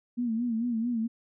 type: tone with vibrato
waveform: sine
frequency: 233.1 Hz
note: A#3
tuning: in tune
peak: -26 dBFS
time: 0.17-1.08 s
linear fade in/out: 20 ms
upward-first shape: sine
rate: 4.5 Hz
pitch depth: 92 cents each way
effects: none